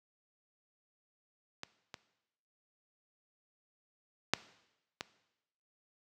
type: clicks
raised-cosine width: 0.2 ms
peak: -23 / -25 / -8 / -19 dBFS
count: 4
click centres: 1.634 / 1.942 / 4.336 / 5.009 s
effects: noise-tail reverb RT60 0.9 s tail -17 dB re dry + high-pass 100 Hz 12 dB/octave